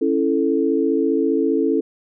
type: chord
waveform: sine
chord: A major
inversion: first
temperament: just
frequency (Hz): 275 / 330 / 440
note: C#4 / E4 / A4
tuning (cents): -14 / +2 / 0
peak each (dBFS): -20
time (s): 0.01-1.81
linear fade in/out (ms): 10
effects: none